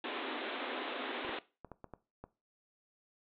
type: band-pass noise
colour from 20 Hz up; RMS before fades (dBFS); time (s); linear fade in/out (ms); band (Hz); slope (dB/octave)
pink; -40; 0.04-1.39; 2; 240 to 3800; 96
type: clicks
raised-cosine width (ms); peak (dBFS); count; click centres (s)
1; -32; 7; 1.249 / 1.293 / 1.647 / 1.717 / 1.843 / 1.937 / 2.24
effects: noise-tail reverb RT60 0.3 s tail -18 dB re dry